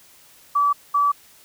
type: tone bursts at uneven times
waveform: sine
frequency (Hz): 1151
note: D6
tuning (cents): -35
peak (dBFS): -15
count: 2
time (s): 0.55-0.73 / 0.94-1.12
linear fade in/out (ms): 10
effects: white hiss -51 dBFS RMS until 1.44 s